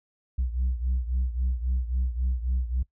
sine beating tone pair, 61.74 / 65.44 Hz, B1 / C2, 0 / +1 cents, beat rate 3.7 Hz, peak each -24 / -28 dBFS, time 0.38-2.83 s, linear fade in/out 10 ms, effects noise-tail reverb RT60 0.1 s tail -21 dB re dry + tanh soft clip ceiling -20 dBFS

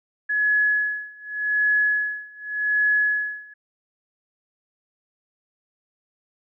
sine tone with tremolo, 1694 Hz, G#6, 34 cents sharp, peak -16 dBFS, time 0.29-3.54 s, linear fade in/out 10 ms, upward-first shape sine, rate 0.86 Hz, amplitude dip 95%, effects none

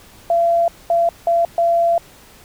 sine tone bursts at uneven times, 680 Hz, F5, 46 cents flat, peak -12 dBFS, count 4, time 0.3-0.68 / 0.9-1.09 / 1.27-1.45 / 1.58-1.98 s, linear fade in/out 2 ms, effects pink hiss -45 dBFS RMS until 2.44 s

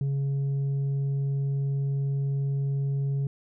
sine tone with tanh clipping, 138.59 Hz, C#3, in tune, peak -25 dBFS, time 0.01-3.27 s, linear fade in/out 2 ms, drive 3 dB, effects none

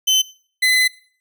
30% pulse tone pair in turn, 3060 / 2022 Hz, G7 / B6, -42 / +40 cents, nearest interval perfect fifth, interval 718 cents, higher first, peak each -10 dBFS, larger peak neither, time 0.07-0.22 / 0.62-0.88 s, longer second, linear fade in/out 10 ms, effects noise-tail reverb RT60 0.5 s tail -20 dB re dry

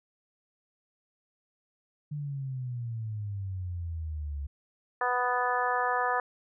sine exponential sweep, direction down, 150.2 to 69.3 Hz, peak -32 dBFS, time 2.11-4.47 s, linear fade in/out 10 ms
harmonic tone, 247.6 Hz, B3, 5 cents sharp, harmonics 2 / 3 / 4 / 5 / 6 / 7, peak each -34 / -31 / -31 / -32 / -37 / -33 dBFS, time 5.01-6.2 s, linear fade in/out 2 ms
effects none

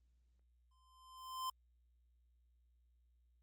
square tone with exponential growth, 1036 Hz, C6, 17 cents flat, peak -38 dBFS, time 0.71-1.5 s, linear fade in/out 5 ms, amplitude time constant 170 ms, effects added 60 Hz sine -70 dBFS peak until 3.42 s + Opus 32 kbps

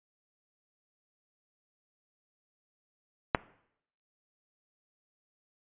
clicks, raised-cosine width 0.5 ms, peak -6 / -24 dBFS, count 2, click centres 3.348 / 3.355 s, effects noise-tail reverb RT60 0.7 s tail -21 dB re dry + resampled to 8000 Hz

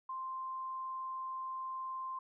sine tone, 1046.5 Hz, C6, in tune, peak -38 dBFS, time 0.09-2.19 s, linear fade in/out 5 ms, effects none

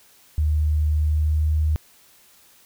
sine tone with pitch glide, 76.2 to 77.17 Hz, D#2 to D#2, -36 to -14 cents, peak -17 dBFS, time 0.38-1.76 s, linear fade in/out 0 ms, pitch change +22 cents, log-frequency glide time 0.97-1.55 s, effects white hiss -54 dBFS RMS until 2.65 s

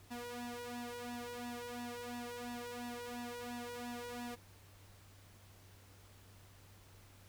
sawtooth tone with flanger, 241.5 Hz, B3, 39 cents flat, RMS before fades -45 dBFS, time 0.1-4.36 s, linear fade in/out 20 ms, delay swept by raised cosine 1.1 to 2.08 ms, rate 2.9 Hz, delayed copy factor +0.85, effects added 97 Hz sine -60 dBFS peak until 7.28 s + pink hiss -63 dBFS RMS until 7.28 s

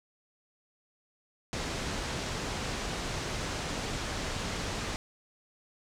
pink low-pass noise, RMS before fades -35 dBFS, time 1.53-4.96 s, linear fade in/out 0 ms, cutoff 7500 Hz, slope 24 dB/octave, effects none

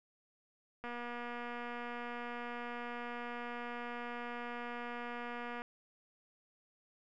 click train, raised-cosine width 0.5 ms, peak -29 dBFS, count 1148, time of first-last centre 0.84-5.619 s, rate 240 Hz, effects none

